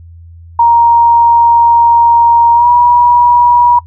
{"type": "tone with pitch glide", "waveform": "sine", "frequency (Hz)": [937, 963.9], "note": ["A#5", "B5"], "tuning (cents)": [9, -42], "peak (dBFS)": -3, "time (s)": [0.59, 3.79], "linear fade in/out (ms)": 5, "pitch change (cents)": 49, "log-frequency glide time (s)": [2.54, 2.68], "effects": ["noise-tail reverb RT60 0.1 s tail -21 dB re dry", "added 84 Hz sine -31 dBFS peak until 3.86 s"]}